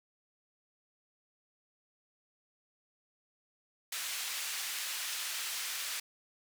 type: band-pass noise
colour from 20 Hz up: pink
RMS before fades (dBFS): -38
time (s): 3.92-6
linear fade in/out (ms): 5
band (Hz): 2000 to 15000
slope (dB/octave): 12
effects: none